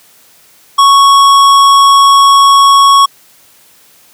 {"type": "tone with hard clipping", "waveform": "sine", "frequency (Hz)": 1108.7, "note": "C#6", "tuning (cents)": 0, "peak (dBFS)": -4, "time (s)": [0.78, 3.06], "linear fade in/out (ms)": 10, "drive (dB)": 14, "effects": ["white hiss -44 dBFS RMS until 4.13 s", "high-pass 80 Hz 12 dB/octave"]}